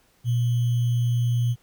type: tone with sample-and-hold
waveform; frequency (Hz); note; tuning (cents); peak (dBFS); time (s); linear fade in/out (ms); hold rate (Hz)
sine; 120; B2; -49; -19; 0.24-1.56; 50; 3150
effects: pink hiss -62 dBFS RMS until 1.62 s